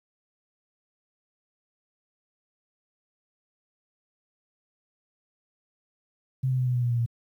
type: tone with pitch steps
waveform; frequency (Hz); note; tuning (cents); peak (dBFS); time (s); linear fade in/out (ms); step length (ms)
sine; 130.81 / 128.79 / 126.79 / 124.83 / 122.9 / 121 / 119.12 / 117.28; C3 / C3 / B2 / B2 / B2 / B2 / A#2 / A#2; 0 / -27 / +46 / +19 / -8 / -35 / +38 / +11; -22; 6.43-7.062; 10; 79
effects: 10-bit